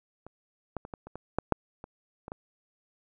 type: clicks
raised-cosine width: 1 ms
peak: -30 / -19 / -27 / -24 / -30 / -25 / -12 / -8 / -27 / -26 / -23 dBFS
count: 11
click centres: 0.266 / 0.767 / 0.851 / 0.938 / 1.07 / 1.156 / 1.386 / 1.523 / 1.841 / 2.281 / 2.319 s
effects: none